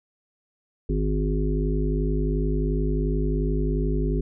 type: harmonic tone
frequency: 51.4 Hz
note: G#1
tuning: 17 cents flat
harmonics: 1 / 3 / 5 / 7 / 8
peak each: -23 / -28 / -30 / -31 / -32 dBFS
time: 0.89-4.21 s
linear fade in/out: 5 ms
effects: none